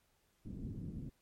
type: low-pass noise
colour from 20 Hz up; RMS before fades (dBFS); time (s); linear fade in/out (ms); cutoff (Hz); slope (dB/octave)
white; -44; 0.45-1.1; 10; 240; 24
effects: pink hiss -75 dBFS RMS until 1.21 s + MP3 64 kbps